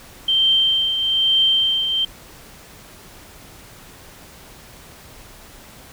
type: tone with tremolo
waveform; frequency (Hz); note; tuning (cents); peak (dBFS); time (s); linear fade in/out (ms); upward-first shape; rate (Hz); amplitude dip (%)
sine; 3136; G7; 0; -12; 0.28-2.05; 5; triangle; 1.1; 55
effects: pink hiss -43 dBFS RMS until 5.92 s